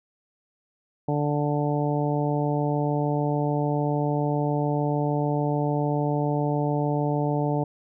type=harmonic tone; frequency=146.83 Hz; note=D3; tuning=in tune; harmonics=1 / 2 / 3 / 4 / 5 / 6; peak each=-25 / -28 / -30 / -31 / -32 / -33 dBFS; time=1.08-7.64 s; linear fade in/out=5 ms; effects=none